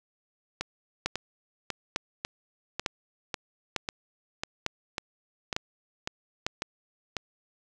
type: two click trains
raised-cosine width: 0.2 ms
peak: -13 / -10 dBFS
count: 13 / 7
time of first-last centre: 0.61-7.167 / 1.06-6.465 s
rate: 1.83 / 1.11 Hz
effects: none